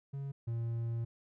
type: tone pair in turn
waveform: triangle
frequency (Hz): 138.5 / 115.96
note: C#3 / A#2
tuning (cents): -1 / -9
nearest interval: minor third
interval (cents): 308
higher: first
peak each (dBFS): -35 / -31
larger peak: second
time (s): 0.13-0.32 / 0.47-1.05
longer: second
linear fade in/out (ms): 10
effects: none